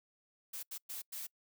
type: noise bursts at uneven times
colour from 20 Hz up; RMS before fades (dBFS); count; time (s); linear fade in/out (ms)
blue; -43; 4; 0.53-0.63 / 0.71-0.78 / 0.89-1.02 / 1.12-1.27; 10
effects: noise-tail reverb RT60 0.1 s tail -26 dB re dry